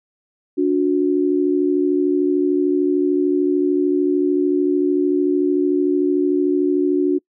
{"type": "tone pair together", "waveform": "sine", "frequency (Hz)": [290.4, 363.8], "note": ["D4", "F#4"], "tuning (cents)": [-19, -29], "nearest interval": "major third", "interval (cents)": 390, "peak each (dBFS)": -17, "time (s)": [0.57, 7.19], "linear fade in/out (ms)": 20, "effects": ["noise-tail reverb RT60 0.1 s tail -26 dB re dry"]}